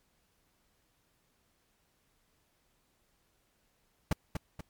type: noise with echo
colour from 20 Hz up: brown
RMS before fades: -24 dBFS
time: 4.11-4.13 s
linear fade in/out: 5 ms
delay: 240 ms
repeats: 2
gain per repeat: -7 dB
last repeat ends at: 4.61 s
effects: pink hiss -73 dBFS RMS until 4.69 s + MP3 96 kbps